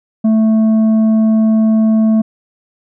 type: tone with tanh clipping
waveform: triangle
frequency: 220 Hz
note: A3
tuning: in tune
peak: -9 dBFS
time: 0.24-2.22 s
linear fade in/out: 10 ms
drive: 10 dB
effects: none